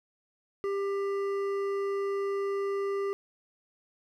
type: tone with hard clipping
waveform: triangle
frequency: 396.7 Hz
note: G4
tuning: 21 cents sharp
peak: -30 dBFS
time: 0.64-3.13 s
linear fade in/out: 0 ms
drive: 13 dB
effects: none